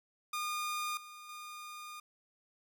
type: tone with level steps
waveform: sawtooth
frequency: 1217 Hz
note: D#6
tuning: 39 cents flat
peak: -31 / -45 / -41 dBFS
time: 0.33-2 s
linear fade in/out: 5 ms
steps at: 0.97 / 1.29 s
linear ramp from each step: 2 ms
effects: none

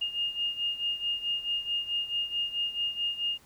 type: beating tone pair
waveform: sine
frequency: 2833 / 2837.6 Hz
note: F7 / F7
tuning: +24 / +27 cents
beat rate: 4.6 Hz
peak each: -30 / -34 dBFS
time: 0.01-3.38 s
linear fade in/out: 10 ms
effects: pink hiss -59 dBFS RMS until 3.45 s

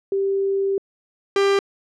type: tone pair in turn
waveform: sine / 45% pulse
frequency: 392 / 396.3 Hz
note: G4 / G4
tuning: 0 / +19 cents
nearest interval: unison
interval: 19 cents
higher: second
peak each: -18 / -15 dBFS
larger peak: second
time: 0.12-0.78 / 1.36-1.59 s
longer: first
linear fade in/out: 2 ms
effects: low-pass 5000 Hz 12 dB/octave

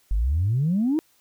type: exponential sweep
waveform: sine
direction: up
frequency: 45.5 to 329.6 Hz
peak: -18 dBFS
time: 0.11-0.99 s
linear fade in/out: 0 ms
effects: tanh soft clip ceiling -15 dBFS + white hiss -62 dBFS RMS until 1.2 s

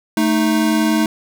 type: tone pair together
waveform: square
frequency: 220 / 311.1 Hz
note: A3 / D#4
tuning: 0 / 0 cents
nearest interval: tritone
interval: 600 cents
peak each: -17 dBFS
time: 0.17-1.06 s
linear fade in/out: 2 ms
effects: none

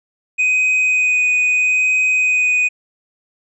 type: tone with vibrato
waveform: triangle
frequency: 2500 Hz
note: D#7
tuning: 8 cents sharp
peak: -11 dBFS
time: 0.38-2.69 s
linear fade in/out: 20 ms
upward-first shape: sine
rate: 0.77 Hz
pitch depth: 9 cents each way
effects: resampled to 24000 Hz

